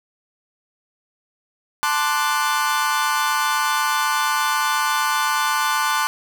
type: chord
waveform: 40% pulse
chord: D dominant seventh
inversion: second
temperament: equal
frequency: 880 / 1046.5 / 1174.7 / 1480 Hz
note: A5 / C6 / D6 / F#6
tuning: 0 / 0 / 0 / 0 cents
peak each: -23 dBFS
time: 1.83-6.07 s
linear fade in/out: 0 ms
effects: none